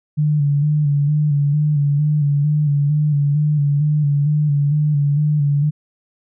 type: tone with vibrato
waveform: sine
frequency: 146.83 Hz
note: D3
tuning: in tune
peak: -13 dBFS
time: 0.17-5.71 s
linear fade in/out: 20 ms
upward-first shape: square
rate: 2.2 Hz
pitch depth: 41 cents each way
effects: none